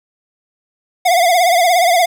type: tone with vibrato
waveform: square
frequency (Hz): 703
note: F5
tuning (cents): +11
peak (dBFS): -10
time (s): 1.05-2.06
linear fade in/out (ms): 10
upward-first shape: triangle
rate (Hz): 17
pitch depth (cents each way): 110
effects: 8-bit